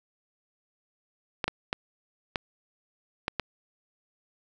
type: clicks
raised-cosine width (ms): 0.3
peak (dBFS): -11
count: 6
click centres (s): 1.442 / 1.48 / 1.729 / 2.358 / 3.281 / 3.397
effects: none